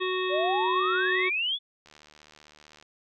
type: harmonic tone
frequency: 370 Hz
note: F#4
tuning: in tune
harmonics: 1 / 3 / 5 / 7 / 9 / 10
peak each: -28 / -33 / -35 / -36 / -38 / -38 dBFS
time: 0-1.3 s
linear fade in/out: 20 ms
type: exponential sweep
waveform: sine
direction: up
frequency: 554.4 to 3520 Hz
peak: -25 dBFS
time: 0.29-1.59 s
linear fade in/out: 50 ms
type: click train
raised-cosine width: 0.2 ms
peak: -34 dBFS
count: 74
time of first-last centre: 1.86-2.826 s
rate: 75.6 Hz
effects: none